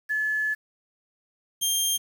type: tone pair in turn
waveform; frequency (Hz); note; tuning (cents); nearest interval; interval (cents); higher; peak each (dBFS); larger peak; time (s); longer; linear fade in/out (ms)
sine / 15% pulse; 1721 / 3194; A6 / G7; -39 / +32; major seventh; 1071; second; -23 / -15; second; 0.09-0.55 / 1.61-1.98; first; 20
effects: 8-bit